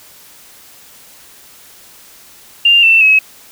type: tone with pitch steps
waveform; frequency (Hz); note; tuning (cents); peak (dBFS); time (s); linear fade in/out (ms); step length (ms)
sine; 2794 / 2677 / 2565; F7 / E7 / E7; 0 / +26 / -48; -5; 2.65-3.19; 5; 180
effects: white hiss -41 dBFS RMS until 3.51 s